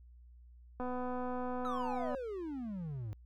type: click train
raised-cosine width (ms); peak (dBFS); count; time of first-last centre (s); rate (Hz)
1; -27; 338; 0.8-2.148; 250
type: exponential sweep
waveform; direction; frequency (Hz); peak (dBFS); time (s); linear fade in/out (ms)
triangle; down; 1318.5 to 100.5; -36; 1.65-3.13; 0
effects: added 60 Hz sine -54 dBFS peak until 3.25 s